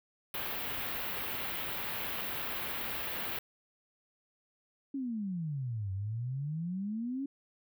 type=band-stop noise; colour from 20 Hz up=white; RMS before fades=-37 dBFS; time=0.34-3.39 s; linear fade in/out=2 ms; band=3400 to 15000 Hz; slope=24 dB/octave
type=exponential two-way sweep; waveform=sine; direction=down then up; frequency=282.7 to 93.6 to 282.7 Hz; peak=-33 dBFS; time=4.94-7.26 s; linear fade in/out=5 ms; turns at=5.92 s
effects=none